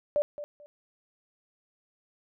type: tone with echo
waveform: sine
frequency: 587.3 Hz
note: D5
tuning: in tune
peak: -22 dBFS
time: 0.16-0.22 s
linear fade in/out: 0 ms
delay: 220 ms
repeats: 2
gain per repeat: -13 dB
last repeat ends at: 0.66 s
effects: none